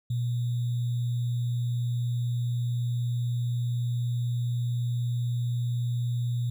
sine tone with sample-and-hold, 120.5 Hz, B2, 42 cents flat, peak -25 dBFS, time 0.1-6.5 s, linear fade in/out 5 ms, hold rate 3675 Hz, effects none

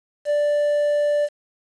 triangle tone with quantisation, 587.3 Hz, D5, in tune, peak -15 dBFS, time 0.25-1.29 s, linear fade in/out 50 ms, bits 7, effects resampled to 22050 Hz

